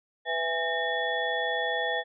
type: tone cluster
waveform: sine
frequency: 497.2 / 662 / 821 / 1827 / 3412 Hz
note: B4 / E5 / G#5 / A#6 / G#7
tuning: +12 / +7 / -20 / -35 / +46 cents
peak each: -33 / -33 / -33 / -30 / -35 dBFS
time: 0.25-2.04 s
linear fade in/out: 50 ms
effects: none